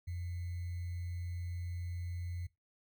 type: tone with sample-and-hold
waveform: sine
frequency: 87.31 Hz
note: F2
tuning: in tune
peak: -37 dBFS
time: 0.07-2.47 s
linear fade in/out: 10 ms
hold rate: 2100 Hz
effects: noise-tail reverb RT60 0.2 s tail -20 dB re dry